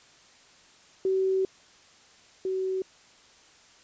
sine tone pair in turn, 380.6 / 377.5 Hz, F#4 / F#4, +49 / +35 cents, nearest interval unison, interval 14 cents, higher first, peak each -22 / -26 dBFS, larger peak first, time 1.05-1.45 / 2.45-2.82 s, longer first, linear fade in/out 2 ms, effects white hiss -56 dBFS RMS until 3.83 s + resampled to 16000 Hz

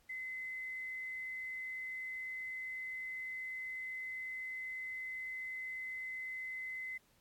sine tone with quantisation, 2042 Hz, C7, 43 cents flat, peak -40 dBFS, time 0.09-6.98 s, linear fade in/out 10 ms, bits 11, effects pink hiss -71 dBFS RMS until 7.2 s + AAC 64 kbps

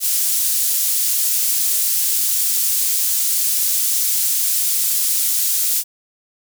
pink high-pass noise, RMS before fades -18 dBFS, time 0-5.84 s, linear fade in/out 50 ms, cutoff 8000 Hz, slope 12 dB/octave, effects none

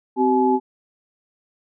sine tone cluster, 258.6 / 382 / 853 Hz, C4 / G4 / G#5, -20 / -45 / +46 cents, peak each -19 dBFS, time 0.16-0.6 s, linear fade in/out 50 ms, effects none

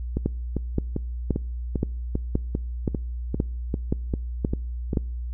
two click trains, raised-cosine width 3 ms, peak -9 / -12 dBFS, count 10 / 13, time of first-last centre 0.26-4.972 / 0.17-4.932 s, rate 1.91 / 2.52 Hz, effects noise-tail reverb RT60 0.6 s tail -26 dB re dry + added 60 Hz sine -28 dBFS peak until 5.33 s

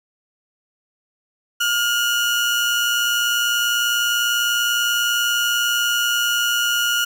30% pulse tone pair together, 1416.4 / 2953 Hz, F6 / F#7, +24 / -4 cents, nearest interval octave + minor second, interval 1272 cents, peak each -16 / -20 dBFS, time 1.6-7.05 s, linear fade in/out 10 ms, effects none

